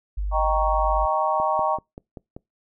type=tone; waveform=sine; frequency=50 Hz; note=G1; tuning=35 cents sharp; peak=-23 dBFS; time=0.17-1.06 s; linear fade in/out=10 ms
type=chord; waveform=sine; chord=Eb dominant seventh; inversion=none; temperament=equal; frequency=622.3 / 784 / 932.3 / 1108.7 Hz; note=Eb5 / G5 / Bb5 / Db6; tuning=0 / 0 / 0 / 0 cents; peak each=-25 dBFS; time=0.31-1.79 s; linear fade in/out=50 ms
type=click train; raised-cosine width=2 ms; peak=-23 dBFS; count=6; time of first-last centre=1.4-2.365 s; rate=5.18 Hz
effects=noise-tail reverb RT60 0.2 s tail -26 dB re dry